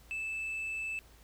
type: tone with tanh clipping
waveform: sine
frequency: 2630 Hz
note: E7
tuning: 5 cents flat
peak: -35 dBFS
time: 0.11-0.99 s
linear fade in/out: 0 ms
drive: 2 dB
effects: added 56 Hz sine -57 dBFS peak until 1.23 s + pink hiss -61 dBFS RMS until 1.23 s

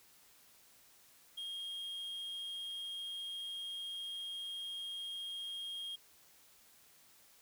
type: tone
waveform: triangle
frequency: 3243 Hz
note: G#7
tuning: 42 cents flat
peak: -39 dBFS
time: 1.37-5.96 s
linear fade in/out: 10 ms
effects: white hiss -64 dBFS RMS until 7.41 s

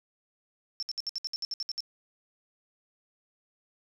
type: tone bursts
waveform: sine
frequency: 5380 Hz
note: E8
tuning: 34 cents sharp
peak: -30 dBFS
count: 12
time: 0.8-1.805 s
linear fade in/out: 0 ms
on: 26 ms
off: 63 ms
effects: none

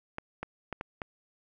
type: clicks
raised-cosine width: 0.5 ms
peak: -20 dBFS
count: 5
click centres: 0.184 / 0.43 / 0.727 / 0.811 / 1.018 s
effects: none

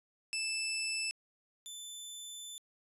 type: tone pair in turn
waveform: 20% pulse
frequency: 2637 / 3520 Hz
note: E7 / A7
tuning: 0 / 0 cents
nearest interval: perfect fourth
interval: 500 cents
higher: second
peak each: -29 / -38 dBFS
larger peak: first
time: 0.33-1.11 / 1.66-2.58 s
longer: second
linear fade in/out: 0 ms
effects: resampled to 32000 Hz

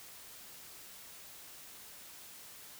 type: silence
effects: white hiss -52 dBFS RMS until 2.79 s

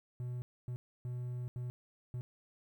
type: tone bursts at uneven times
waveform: triangle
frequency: 123.47 Hz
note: B2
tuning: in tune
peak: -35 dBFS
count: 5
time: 0.2-0.42 / 0.68-0.76 / 1.05-1.48 / 1.56-1.7 / 2.14-2.21 s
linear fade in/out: 0 ms
effects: 12-bit

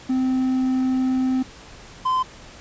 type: tone pair in turn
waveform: triangle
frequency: 258.9 / 1029.3 Hz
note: C4 / C6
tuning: -18 / -29 cents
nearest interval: 2 octaves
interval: 2389 cents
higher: second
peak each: -16 dBFS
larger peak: neither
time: 0.09-1.43 / 2.05-2.23 s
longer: first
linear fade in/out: 10 ms
effects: pink hiss -43 dBFS RMS until 2.6 s + resampled to 16000 Hz

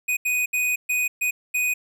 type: tone bursts at uneven times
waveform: square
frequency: 2489 Hz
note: D#7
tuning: in tune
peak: -21 dBFS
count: 6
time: 0.08-0.17 / 0.25-0.46 / 0.53-0.76 / 0.89-1.08 / 1.21-1.31 / 1.54-1.74 s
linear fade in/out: 10 ms
effects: none

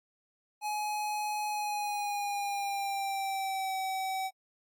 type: tone with pitch glide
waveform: square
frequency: 842 to 763.2 Hz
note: G#5 to G5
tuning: +24 to -47 cents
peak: -32 dBFS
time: 0.61-4.31 s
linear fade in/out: 50 ms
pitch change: -171 cents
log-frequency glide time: 1.49-3.76 s
effects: AAC 64 kbps

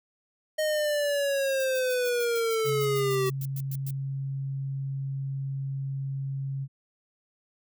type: linear sweep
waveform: square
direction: down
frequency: 622.3 to 381.6 Hz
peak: -25 dBFS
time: 0.58-3.3 s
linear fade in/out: 10 ms
type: noise bursts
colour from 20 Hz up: violet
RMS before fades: -40 dBFS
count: 16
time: 1.6-3.906 s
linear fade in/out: 0 ms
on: 41 ms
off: 110 ms
type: tone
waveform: sine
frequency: 136.4 Hz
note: C#3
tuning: 28 cents flat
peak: -29 dBFS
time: 2.64-6.68 s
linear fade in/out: 50 ms
effects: none

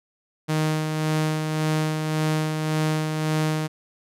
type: tone with tremolo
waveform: sawtooth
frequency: 155.56 Hz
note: D#3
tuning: in tune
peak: -16 dBFS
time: 0.48-3.68 s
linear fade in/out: 20 ms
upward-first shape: sine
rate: 1.8 Hz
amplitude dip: 40%
effects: low-pass 12000 Hz 12 dB/octave

